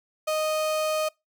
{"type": "tone", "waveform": "35% pulse", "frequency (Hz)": 621, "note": "D#5", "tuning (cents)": -3, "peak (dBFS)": -22, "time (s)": [0.27, 1.09], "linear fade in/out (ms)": 10, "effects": ["noise-tail reverb RT60 0.2 s tail -24 dB re dry"]}